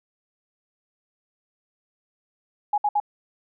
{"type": "tone bursts", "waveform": "sine", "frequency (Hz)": 830.6, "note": "G#5", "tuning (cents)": 0, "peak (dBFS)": -18, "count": 3, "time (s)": [2.73, 3.001], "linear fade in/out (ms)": 5, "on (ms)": 49, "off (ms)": 62, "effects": []}